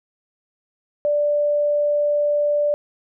sine tone, 587.3 Hz, D5, in tune, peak -16 dBFS, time 1.05-2.74 s, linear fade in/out 0 ms, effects none

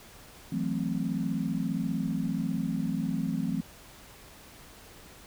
sine chord, F# half-diminished seventh, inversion third, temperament equal, 164.81 / 185 / 220 / 261.6 Hz, E3 / F#3 / A3 / C4, 0 / 0 / 0 / 0 cents, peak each -33 dBFS, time 0.52-3.61 s, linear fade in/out 5 ms, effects pink hiss -51 dBFS RMS until 5.26 s

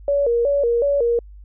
sine tone with vibrato, 517 Hz, C5, 21 cents flat, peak -15 dBFS, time 0.08-1.19 s, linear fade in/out 2 ms, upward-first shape square, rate 2.7 Hz, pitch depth 160 cents each way, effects added 50 Hz sine -38 dBFS peak until 1.44 s

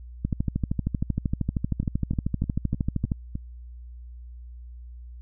two click trains, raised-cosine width 5 ms, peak -18 / -12 dBFS, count 6 / 38, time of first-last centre 1.83-3.354 / 0.25-3.118 s, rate 3.28 / 12.9 Hz, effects added 60 Hz sine -39 dBFS peak until 5.21 s

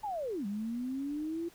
sine linear two-way sweep, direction down then up, 880 to 196 to 343.8 Hz, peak -33 dBFS, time 0.03-1.49 s, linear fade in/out 10 ms, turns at 0.46 s, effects pink hiss -59 dBFS RMS until 1.54 s

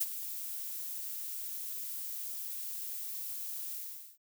violet noise with ADSR envelope, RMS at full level -29 dBFS, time 0-4.18 s, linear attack 15 ms, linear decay 35 ms, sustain -11 dB, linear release 440 ms, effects none

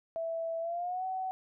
sine tone with pitch glide, 659.3 to 753 Hz, E5 to F#5, 0 to +30 cents, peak -32 dBFS, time 0.16-1.31 s, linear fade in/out 0 ms, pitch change +230 cents, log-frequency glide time 0.6-1.05 s, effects none

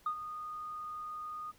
sine tone with ADSR envelope, 1232 Hz, D#6, 17 cents flat, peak -28 dBFS, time 0.06-1.52 s, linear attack 4 ms, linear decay 80 ms, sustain -11 dB, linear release 22 ms, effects tanh soft clip ceiling -26 dBFS + pink hiss -64 dBFS RMS until 1.58 s

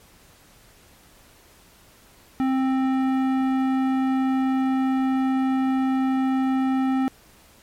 sine tone with tanh clipping, 263.4 Hz, C4, 12 cents sharp, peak -21 dBFS, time 2.4-7.08 s, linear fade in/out 0 ms, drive 15 dB, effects pink hiss -53 dBFS RMS until 7.62 s + MP3 64 kbps

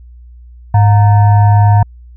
sine tone with frequency modulation, 103.83 Hz, G#2, in tune, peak -4 dBFS, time 0.74-1.83 s, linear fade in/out 5 ms, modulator 821 Hz, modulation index 0.49, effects added 60 Hz sine -33 dBFS peak until 2.16 s

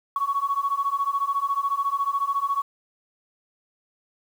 sine beating tone pair, 1108.7 / 1122.7 Hz, C#6 / C#6, 0 / +22 cents, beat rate 14 Hz, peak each -25 / -24 dBFS, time 0.16-2.62 s, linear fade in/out 2 ms, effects tanh soft clip ceiling -14 dBFS + 8-bit

